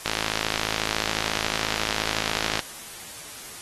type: click train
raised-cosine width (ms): 0.2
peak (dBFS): -6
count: 138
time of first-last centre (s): 0.06-2.592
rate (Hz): 54.1
effects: white hiss -40 dBFS RMS until 3.61 s + AAC 32 kbps